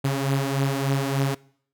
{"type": "beating tone pair", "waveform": "sawtooth", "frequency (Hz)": [136.3, 139.7], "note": ["C#3", "C#3"], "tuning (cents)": [-29, 14], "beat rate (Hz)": 3.4, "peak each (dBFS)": [-19, -23], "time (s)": [0.04, 1.35], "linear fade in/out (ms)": 10, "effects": ["noise-tail reverb RT60 0.6 s tail -23 dB re dry"]}